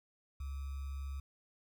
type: tone with sample-and-hold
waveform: sine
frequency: 68.8 Hz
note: C#2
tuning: 12 cents flat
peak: -38 dBFS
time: 0.4-1.2 s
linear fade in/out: 5 ms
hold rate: 1225 Hz
effects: none